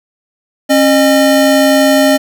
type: tone pair together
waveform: square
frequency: 271.7 / 610 Hz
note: C#4 / D#5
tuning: -35 / -34 cents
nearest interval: octave + major second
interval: 1401 cents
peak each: -10 dBFS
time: 0.69-2.18 s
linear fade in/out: 20 ms
effects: none